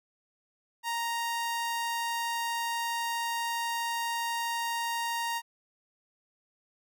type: tone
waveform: sawtooth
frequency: 932.3 Hz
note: A#5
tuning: in tune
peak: -26 dBFS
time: 0.83-5.42 s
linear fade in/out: 50 ms
effects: none